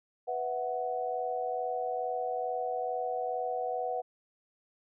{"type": "chord", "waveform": "sine", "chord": "B suspended fourth", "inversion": "none", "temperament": "just", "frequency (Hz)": [493.9, 658.5, 740.8], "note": ["B4", "E5", "F#5"], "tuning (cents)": [0, -2, 2], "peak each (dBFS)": [-35, -38, -33], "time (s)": [0.27, 4.02], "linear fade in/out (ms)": 20, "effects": []}